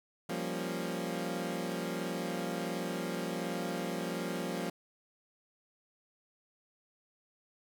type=chord; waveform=20% pulse; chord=G half-diminished seventh; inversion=third; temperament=equal; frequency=174.61 / 196 / 233.1 / 277.2 Hz; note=F3 / G3 / Bb3 / Db4; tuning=0 / 0 / 0 / 0 cents; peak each=-33 / -36 / -35 / -37 dBFS; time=0.29-4.7 s; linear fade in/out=5 ms; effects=none